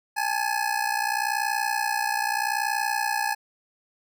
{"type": "ring-modulated tone", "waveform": "25% pulse", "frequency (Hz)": 846, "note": "G#5", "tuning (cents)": 32, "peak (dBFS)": -17, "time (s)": [0.16, 3.35], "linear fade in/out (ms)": 20, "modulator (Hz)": 30.4, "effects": []}